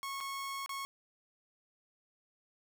sawtooth tone with dropouts, 1097 Hz, C#6, 18 cents flat, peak -34 dBFS, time 0.03-0.85 s, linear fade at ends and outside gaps 0 ms, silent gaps 0.204-0.209 / 0.661-0.693 s, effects none

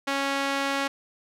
sawtooth tone with band-pass filter, 276.3 Hz, C#4, 6 cents flat, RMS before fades -27 dBFS, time 0.07-0.88 s, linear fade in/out 10 ms, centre 2000 Hz, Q 0.55, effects none

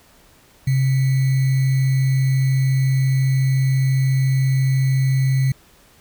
sine tone with sample-and-hold, 132.9 Hz, C3, 27 cents sharp, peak -14 dBFS, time 0.67-5.52 s, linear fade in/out 5 ms, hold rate 2100 Hz, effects pink hiss -52 dBFS RMS until 6 s

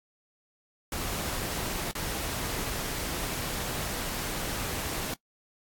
pink noise with dropouts, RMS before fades -33 dBFS, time 0.92-5.14 s, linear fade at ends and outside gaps 2 ms, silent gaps 1.913-1.952 s, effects noise-tail reverb RT60 0.1 s tail -22 dB re dry + AAC 64 kbps

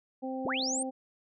harmonic tone, 261.6 Hz, C4, in tune, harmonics 1 / 2 / 3, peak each -35 / -38 / -40 dBFS, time 0.22-0.91 s, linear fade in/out 20 ms
sine linear sweep, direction up, 94.8 to 9000 Hz, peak -30 dBFS, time 0.45-0.83 s, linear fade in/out 5 ms
effects none

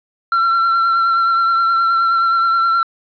triangle tone with vibrato, 1357 Hz, E6, 50 cents sharp, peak -10 dBFS, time 0.32-2.83 s, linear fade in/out 2 ms, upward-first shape sine, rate 9.5 Hz, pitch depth 22 cents each way, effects resampled to 11025 Hz + 8-bit

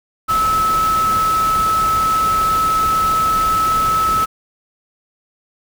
sine tone in noise, 1300 Hz, E6, 24 cents flat, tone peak -13 dBFS, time 0.28-4.26 s, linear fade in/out 20 ms, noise pink, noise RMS -26 dBFS, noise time 0.28-4.26 s, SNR +10 dB, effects none

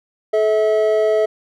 triangle tone pair together, 431.5 / 646.5 Hz, A4 / E5, -34 / -34 cents, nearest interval perfect fifth, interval 700 cents, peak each -14 dBFS, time 0.33-1.26 s, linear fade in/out 10 ms, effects none

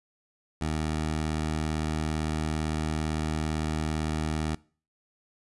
15% pulse tone, 77.78 Hz, D#2, in tune, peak -21 dBFS, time 0.61-4.55 s, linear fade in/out 5 ms, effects noise-tail reverb RT60 0.4 s tail -22 dB re dry + resampled to 24000 Hz

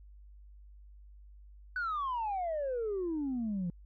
sine exponential sweep, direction down, 1514 to 168.9 Hz, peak -30 dBFS, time 1.76-3.7 s, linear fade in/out 2 ms, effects tanh soft clip ceiling -29 dBFS + added 50 Hz sine -51 dBFS peak until 3.85 s

